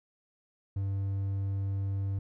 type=tone; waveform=triangle; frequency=98 Hz; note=G2; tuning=in tune; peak=-27 dBFS; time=0.76-2.19 s; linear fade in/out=5 ms; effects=none